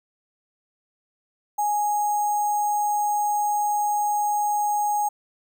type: tone with sample-and-hold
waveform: sine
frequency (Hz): 830.6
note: G#5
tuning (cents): 0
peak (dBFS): -20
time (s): 1.58-5.09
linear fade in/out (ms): 10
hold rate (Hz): 7350
effects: none